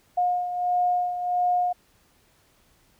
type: beating tone pair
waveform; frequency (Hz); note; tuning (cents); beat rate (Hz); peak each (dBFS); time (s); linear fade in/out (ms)
sine; 716 / 717.5; F5 / F5; +43 / +47; 1.5; -22 / -29; 0.17-1.73; 10
effects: pink hiss -62 dBFS RMS until 2.99 s